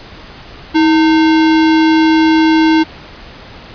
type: tone with sample-and-hold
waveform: sine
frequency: 319.1 Hz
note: D#4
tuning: 44 cents sharp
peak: -6 dBFS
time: 0.74-2.84 s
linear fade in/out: 20 ms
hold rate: 1225 Hz
effects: pink hiss -34 dBFS RMS until 3.74 s + resampled to 11025 Hz